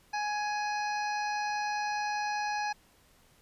harmonic tone, 835 Hz, G#5, 9 cents sharp, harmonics 1 / 2 / 3 / 5 / 6 / 7, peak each -31 / -37 / -41 / -45 / -47 / -48 dBFS, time 0.13-2.73 s, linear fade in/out 10 ms, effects pink hiss -63 dBFS RMS until 3.41 s + resampled to 32000 Hz

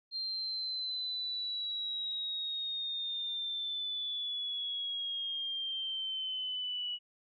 sine linear sweep, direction down, 4186 to 2929 Hz, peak -34 dBFS, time 0.11-6.99 s, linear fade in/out 50 ms, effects none

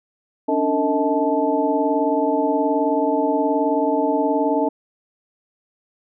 sine tone cluster, 277.4 / 296.2 / 452 / 634 / 871 Hz, C#4 / D4 / A4 / D#5 / A5, +1 / +15 / +47 / +32 / -18 cents, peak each -23 dBFS, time 0.48-4.69 s, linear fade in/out 10 ms, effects none

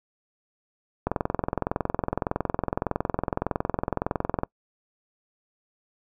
click train, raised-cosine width 1 ms, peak -10 dBFS, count 74, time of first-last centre 1.07-4.434 s, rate 21.7 Hz, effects noise-tail reverb RT60 0.1 s tail -25 dB re dry

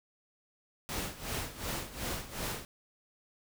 pink noise with tremolo, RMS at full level -35 dBFS, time 0.89-2.65 s, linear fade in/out 0 ms, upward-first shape sine, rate 2.7 Hz, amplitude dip 80%, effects none

